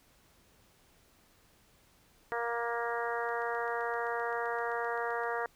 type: harmonic tone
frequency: 234.9 Hz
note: A#3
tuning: 13 cents sharp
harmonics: 2 / 3 / 4 / 5 / 6 / 7 / 8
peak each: -36 / -38 / -39 / -40 / -41 / -41 / -42 dBFS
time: 2.32-5.46 s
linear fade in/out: 0 ms
type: click train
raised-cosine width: 0.2 ms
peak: -40 dBFS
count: 16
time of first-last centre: 3.29-5.236 s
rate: 7.71 Hz
effects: pink hiss -65 dBFS RMS until 5.55 s